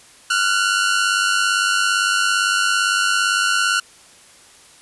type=tone pair together; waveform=sawtooth; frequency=1382.3 / 1480 Hz; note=F6 / F#6; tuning=-18 / 0 cents; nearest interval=minor second; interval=118 cents; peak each=-15 dBFS; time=0.3-3.8 s; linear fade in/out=5 ms; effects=white hiss -47 dBFS RMS until 4.81 s + resampled to 24000 Hz